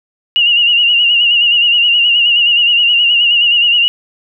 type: tone with vibrato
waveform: sine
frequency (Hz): 2845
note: F7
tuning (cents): +31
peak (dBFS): -7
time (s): 0.36-3.88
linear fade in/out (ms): 0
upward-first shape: sine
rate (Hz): 9.5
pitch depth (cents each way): 55
effects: none